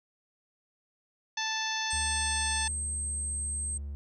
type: harmonic tone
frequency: 880 Hz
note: A5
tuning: in tune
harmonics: 1 / 2 / 3 / 4 / 5 / 6 / 7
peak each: -36 / -35 / -39 / -37 / -40 / -40 / -38 dBFS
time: 1.37-2.68 s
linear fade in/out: 5 ms
type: tone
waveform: sine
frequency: 8300 Hz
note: C9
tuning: 15 cents flat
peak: -32 dBFS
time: 1.9-3.78 s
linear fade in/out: 10 ms
type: tone with pitch glide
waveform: triangle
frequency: 75.9 to 71.23 Hz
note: D#2 to C#2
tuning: -42 to +48 cents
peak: -33 dBFS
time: 1.93-3.95 s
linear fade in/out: 0 ms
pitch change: -110 cents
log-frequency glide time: 2.06-3.22 s
effects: none